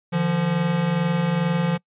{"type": "tone pair together", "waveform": "square", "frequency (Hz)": [150, 172.28], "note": ["D3", "F3"], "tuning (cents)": [37, -23], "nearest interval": "major second", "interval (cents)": 240, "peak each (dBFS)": [-26, -21], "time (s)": [0.12, 1.78], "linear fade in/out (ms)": 20, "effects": ["noise-tail reverb RT60 0.1 s tail -25 dB re dry", "resampled to 8000 Hz"]}